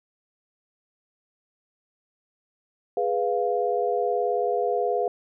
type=chord; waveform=sine; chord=F diminished; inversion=first; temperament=equal; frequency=415.3 / 493.9 / 698.5 Hz; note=Ab4 / Cb5 / F5; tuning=0 / 0 / 0 cents; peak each=-26 dBFS; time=2.97-5.08 s; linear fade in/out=2 ms; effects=none